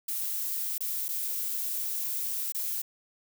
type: noise with dropouts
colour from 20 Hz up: violet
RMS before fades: -32 dBFS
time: 0.08-2.82 s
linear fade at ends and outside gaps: 5 ms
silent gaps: 0.781-0.806 / 1.083-1.088 / 2.522-2.546 s
effects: none